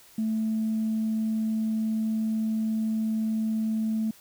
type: tone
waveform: sine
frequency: 220 Hz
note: A3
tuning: in tune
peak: -23 dBFS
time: 0.18-4.11 s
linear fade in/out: 5 ms
effects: tanh soft clip ceiling -20 dBFS + white hiss -54 dBFS RMS until 4.2 s